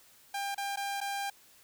sawtooth tone with dropouts, 798 Hz, G5, 31 cents sharp, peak -29 dBFS, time 0.34-1.3 s, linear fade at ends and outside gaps 5 ms, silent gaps 0.547-0.578 / 0.76-0.771 / 1.005-1.012 s, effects white hiss -60 dBFS RMS until 1.63 s

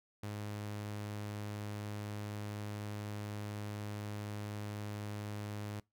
sawtooth tone, 104.1 Hz, G#2, 5 cents sharp, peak -36 dBFS, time 0.23-5.8 s, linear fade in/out 5 ms, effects noise-tail reverb RT60 0.2 s tail -23 dB re dry

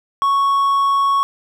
triangle tone, 1108.7 Hz, C#6, in tune, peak -11 dBFS, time 0.22-1.23 s, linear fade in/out 0 ms, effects none

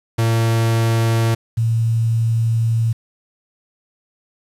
45% pulse / sine tone pair in turn, 114 / 114 Hz, A#2 / A#2, -38 / -38 cents, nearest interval unison, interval 0 cents, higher neither, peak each -14 dBFS, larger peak neither, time 0.18-1.35 / 1.57-2.93 s, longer second, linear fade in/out 10 ms, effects resampled to 32000 Hz + 7-bit

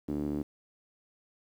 sawtooth tone with band-pass filter, 73.42 Hz, D2, in tune, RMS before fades -33 dBFS, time 0.08-0.43 s, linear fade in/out 10 ms, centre 290 Hz, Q 3.4, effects 10-bit

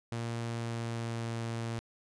sawtooth tone with pitch glide, 116.54 to 115.27 Hz, A#2 to A#2, 0 to -19 cents, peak -30 dBFS, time 0.12-1.79 s, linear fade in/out 0 ms, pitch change -19 cents, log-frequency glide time 0.43-1.41 s, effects resampled to 22050 Hz

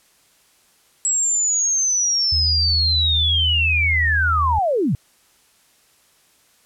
sine linear sweep, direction down, 7760 to 102.3 Hz, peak -16 dBFS, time 1.05-4.95 s, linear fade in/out 0 ms
sine tone with pitch glide, 80.6 to 80.09 Hz, E2 to E2, -38 to -49 cents, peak -20 dBFS, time 2.32-4.59 s, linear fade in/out 5 ms, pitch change -11 cents, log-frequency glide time 2.57-3.25 s
effects white hiss -57 dBFS RMS until 6.65 s + low-pass 12000 Hz 12 dB/octave

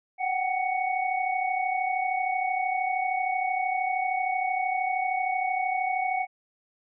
sine tone cluster, 741 / 774 / 2228 Hz, F#5 / G5 / C#7, +2 / -22 / +8 cents, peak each -27 / -30 / -31 dBFS, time 0.18-6.27 s, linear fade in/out 50 ms, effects none

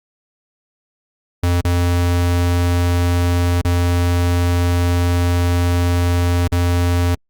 square tone with dropouts, 87.6 Hz, F2, 6 cents sharp, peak -14 dBFS, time 1.43-7.15 s, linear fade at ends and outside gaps 5 ms, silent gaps 1.61-1.647 / 3.614-3.648 / 6.477-6.52 s, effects Opus 48 kbps

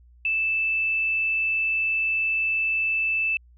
sine tone, 2637 Hz, E7, in tune, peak -21 dBFS, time 0.25-3.37 s, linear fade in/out 2 ms, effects added 60 Hz sine -50 dBFS peak until 3.57 s

